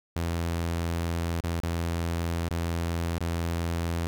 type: tone with dropouts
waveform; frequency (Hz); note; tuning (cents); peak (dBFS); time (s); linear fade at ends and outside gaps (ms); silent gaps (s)
sawtooth; 84.3; E2; +39; -23; 0.16-4.07; 0; 1.406-1.438 / 1.601-1.634 / 2.487-2.508 / 3.182-3.206
effects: none